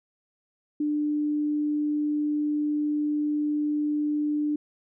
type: tone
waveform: sine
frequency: 297.7 Hz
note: D4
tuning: 24 cents sharp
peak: -23 dBFS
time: 0.8-4.56 s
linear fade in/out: 5 ms
effects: none